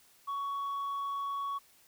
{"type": "tone", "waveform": "sine", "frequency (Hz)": 1118, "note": "C#6", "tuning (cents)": 14, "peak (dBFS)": -30, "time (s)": [0.27, 1.59], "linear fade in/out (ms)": 20, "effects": ["tanh soft clip ceiling -32 dBFS", "white hiss -63 dBFS RMS until 1.87 s"]}